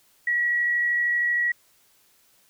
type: tone with amplitude modulation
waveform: sine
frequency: 1922 Hz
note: B6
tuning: 48 cents flat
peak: -19 dBFS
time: 0.27-1.52 s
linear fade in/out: 5 ms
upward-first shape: sine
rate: 72.9 Hz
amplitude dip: 25%
effects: white hiss -61 dBFS RMS until 2.49 s